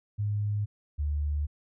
sine tone pair in turn, 103.83 / 73.63 Hz, G#2 / D2, 0 / +5 cents, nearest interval tritone, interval 595 cents, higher first, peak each -26 dBFS, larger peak neither, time 0.18-0.66 / 0.98-1.47 s, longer second, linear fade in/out 20 ms, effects none

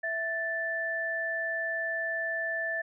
sine tone pair together, 659.3 / 1760.1 Hz, E5 / A6, 0 / 0 cents, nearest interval octave + perfect fourth, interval 1700 cents, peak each -35 / -30 dBFS, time 0.03-2.82 s, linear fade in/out 10 ms, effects none

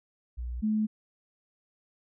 sine tone pair in turn, 60.4 / 215.2 Hz, B1 / A3, -38 / -38 cents, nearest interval octave + minor seventh, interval 2200 cents, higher second, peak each -32 / -24 dBFS, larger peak second, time 0.37-0.62 / 0.62-0.87 s, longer neither, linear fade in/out 20 ms, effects none

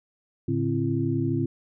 sine tone cluster, 110.8 / 143.1 / 264.1 / 337.9 Hz, A2 / D3 / C4 / E4, +13 / -45 / +16 / +43 cents, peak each -28 dBFS, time 0.48-1.46 s, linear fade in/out 5 ms, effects none

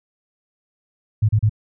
sine tone bursts, 107.1 Hz, A2, 46 cents flat, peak -12 dBFS, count 3, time 1.22-1.495 s, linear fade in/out 10 ms, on 69 ms, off 34 ms, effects none

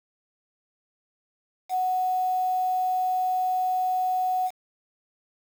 sine tone with quantisation, 740 Hz, F#5, in tune, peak -22 dBFS, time 1.69-4.51 s, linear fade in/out 50 ms, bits 7, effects none

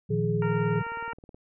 sine chord, Bb suspended fourth, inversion none, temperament equal, 116.54 / 155.56 / 174.61 Hz, Bb2 / Eb3 / F3, 0 / 0 / 0 cents, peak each -29 dBFS, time 0.09-0.83 s, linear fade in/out 20 ms
sine tone, 420 Hz, G#4, 19 cents sharp, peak -28 dBFS, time 0.1-0.8 s, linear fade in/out 10 ms
harmonic tone, 462.3 Hz, A#4, 14 cents flat, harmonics 1 / 2 / 3 / 4 / 5 / 6, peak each -42 / -35 / -36 / -43 / -45 / -49 dBFS, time 0.42-1.13 s, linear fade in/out 2 ms
click train, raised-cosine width 2 ms, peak -34 dBFS, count 12, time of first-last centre 0.76-1.345 s, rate 18.8 Hz
effects none

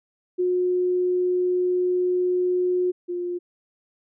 sine tone pair in turn, 361.6 / 353.3 Hz, F#4 / F4, -40 / +20 cents, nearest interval unison, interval 40 cents, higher first, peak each -19 / -25 dBFS, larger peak first, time 0.38-2.92 / 3.08-3.39 s, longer first, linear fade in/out 20 ms, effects none

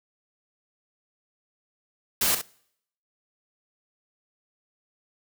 white noise with echo, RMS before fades -23 dBFS, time 2.21-2.35 s, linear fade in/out 5 ms, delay 66 ms, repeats 1, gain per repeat -9 dB, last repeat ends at 2.416 s, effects noise-tail reverb RT60 0.7 s tail -24 dB re dry

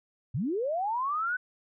sine linear sweep, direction up, 99.3 to 1520 Hz, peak -27 dBFS, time 0.34-1.37 s, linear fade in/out 10 ms, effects none

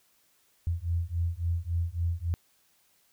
sine beating tone pair, 83.4 / 87 Hz, E2 / F2, +21 / -6 cents, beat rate 3.6 Hz, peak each -30 / -30 dBFS, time 0.67-2.34 s, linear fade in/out 0 ms, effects white hiss -67 dBFS RMS until 3.12 s

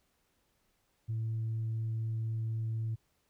sine tone, 112 Hz, A2, 31 cents sharp, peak -30 dBFS, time 1.08-2.96 s, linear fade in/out 20 ms, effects tanh soft clip ceiling -29 dBFS + pink hiss -75 dBFS RMS until 3.29 s

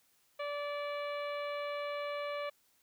harmonic tone, 580 Hz, D5, 22 cents flat, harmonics 1 / 2 / 3 / 4 / 5 / 6 / 7, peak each -37 / -42 / -49 / -46 / -52 / -55 / -56 dBFS, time 0.39-2.5 s, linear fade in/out 10 ms, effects white hiss -71 dBFS RMS until 2.82 s

